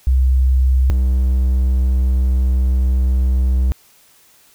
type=tone pair in turn; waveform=sine / triangle; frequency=64.7 / 63.88 Hz; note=C2 / C2; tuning=-19 / -41 cents; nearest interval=unison; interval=22 cents; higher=first; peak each=-10 dBFS; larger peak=neither; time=0.07-0.9 / 0.9-3.72 s; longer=second; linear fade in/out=0 ms; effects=white hiss -51 dBFS RMS until 4.54 s